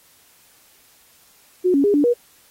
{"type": "tone with pitch steps", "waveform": "sine", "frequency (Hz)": [364.1, 279.3, 408, 290.8, 481.2], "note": ["F#4", "C#4", "G#4", "D4", "B4"], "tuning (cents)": [-28, 13, -31, -17, -45], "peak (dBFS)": -13, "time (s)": [1.64, 2.14], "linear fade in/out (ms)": 20, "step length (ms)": 100, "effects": ["white hiss -54 dBFS RMS until 2.5 s", "AAC 48 kbps"]}